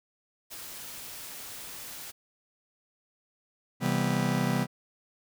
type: noise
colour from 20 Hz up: white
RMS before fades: -42 dBFS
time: 0.5-2.12 s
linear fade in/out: 20 ms
type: chord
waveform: 45% pulse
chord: C major seventh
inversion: none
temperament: just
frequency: 130.81 / 163.52 / 196.22 / 245.3 Hz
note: C3 / E3 / G3 / B3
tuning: 0 / -14 / +2 / -12 cents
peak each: -31 dBFS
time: 3.8-4.67 s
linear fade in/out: 50 ms
effects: none